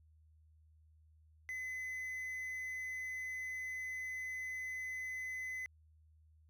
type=tone with quantisation; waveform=triangle; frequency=2027 Hz; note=B6; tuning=45 cents sharp; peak=-38 dBFS; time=1.49-5.66 s; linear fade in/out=0 ms; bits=11; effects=added 78 Hz sine -63 dBFS peak until 6.49 s